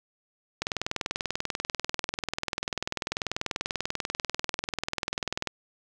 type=click train; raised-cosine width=0.2 ms; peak=-11 dBFS; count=100; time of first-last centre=0.62-5.473 s; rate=20.4 Hz; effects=none

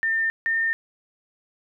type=tone pair in turn; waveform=sine; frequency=1804 / 1815.5 Hz; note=A6 / A#6; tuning=+43 / -46 cents; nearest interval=unison; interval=11 cents; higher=second; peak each=-20 dBFS; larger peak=neither; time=0.03-0.3 / 0.46-0.73 s; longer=neither; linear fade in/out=0 ms; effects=none

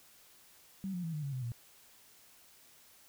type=tone with pitch steps; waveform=sine; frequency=192.8 / 177.82 / 164.01 / 151.27 / 139.52 / 128.68 / 118.68 Hz; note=G3 / F3 / E3 / D#3 / C#3 / C3 / A#2; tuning=-28 / +31 / -8 / -48 / +12 / -28 / +31 cents; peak=-35 dBFS; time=0.84-1.519 s; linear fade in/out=0 ms; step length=97 ms; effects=white hiss -61 dBFS RMS until 3.08 s

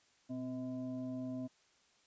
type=tone with frequency modulation; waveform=sine; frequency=257.3 Hz; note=C4; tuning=29 cents flat; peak=-38 dBFS; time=0.29-1.48 s; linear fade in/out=20 ms; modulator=380 Hz; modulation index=0.65; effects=white hiss -70 dBFS RMS until 2.06 s + resampled to 16000 Hz

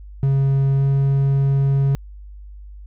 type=tone with pitch glide; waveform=triangle; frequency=136.7 to 137.65 Hz; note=C#3 to C#3; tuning=-24 to -12 cents; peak=-12 dBFS; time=0.23-1.95 s; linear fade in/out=0 ms; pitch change=+12 cents; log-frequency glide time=0.76-0.83 s; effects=added 50 Hz sine -35 dBFS peak until 2.86 s

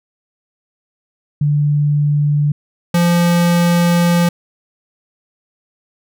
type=tone pair in turn; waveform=sine / square; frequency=146.83 / 172.76 Hz; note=D3 / F3; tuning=0 / -18 cents; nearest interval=minor third; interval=282 cents; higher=second; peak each=-11 dBFS; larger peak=neither; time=1.41-2.52 / 2.94-4.29 s; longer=second; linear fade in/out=5 ms; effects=none

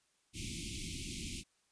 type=band-stop noise; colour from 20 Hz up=pink; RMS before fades=-42 dBFS; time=0.33-1.44 s; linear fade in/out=50 ms; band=360 to 2200 Hz; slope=96 dB/octave; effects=white hiss -75 dBFS RMS until 1.71 s + resampled to 22050 Hz

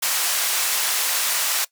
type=band-pass noise; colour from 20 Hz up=white; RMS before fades=-22 dBFS; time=0.02-1.65 s; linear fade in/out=10 ms; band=720 to 14000 Hz; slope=12 dB/octave; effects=noise-tail reverb RT60 0.1 s tail -20 dB re dry

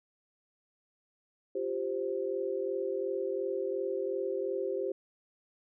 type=chord; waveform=sine; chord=F suspended second; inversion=none; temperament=equal; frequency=349.2 / 392 / 523.3 Hz; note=F4 / G4 / C5; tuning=0 / 0 / 0 cents; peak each=-38 / -33 / -35 dBFS; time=1.55-4.92 s; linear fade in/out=5 ms; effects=none

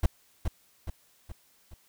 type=noise with echo; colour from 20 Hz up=brown; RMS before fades=-19 dBFS; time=0.03-0.06 s; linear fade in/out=5 ms; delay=420 ms; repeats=4; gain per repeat=-6 dB; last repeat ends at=1.74 s; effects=white hiss -64 dBFS RMS until 1.88 s

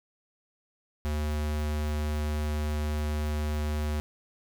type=tone; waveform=square; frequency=75.3 Hz; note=D2; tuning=44 cents sharp; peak=-28 dBFS; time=1.05-4 s; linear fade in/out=0 ms; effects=none

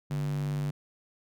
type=tone with high-pass filter; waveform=square; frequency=49 Hz; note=G1; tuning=in tune; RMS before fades=-31 dBFS; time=0.1-0.71 s; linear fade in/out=10 ms; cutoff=150 Hz; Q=4.4; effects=none

